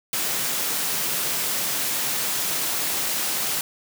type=high-pass noise; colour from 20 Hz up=white; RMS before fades=-25 dBFS; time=0.13-3.61 s; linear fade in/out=2 ms; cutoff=110 Hz; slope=96 dB/octave; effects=none